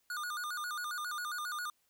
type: tone with vibrato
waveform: square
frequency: 1324 Hz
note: E6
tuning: 7 cents sharp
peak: -37 dBFS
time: 0.1-1.7 s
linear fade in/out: 2 ms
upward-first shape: square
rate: 7.4 Hz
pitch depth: 160 cents each way
effects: white hiss -75 dBFS RMS until 1.89 s